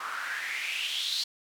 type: noise with band-pass filter sweep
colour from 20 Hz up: white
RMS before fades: -33 dBFS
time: 0-1.24 s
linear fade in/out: 5 ms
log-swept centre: 1200 to 4300 Hz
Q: 5.5
effects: none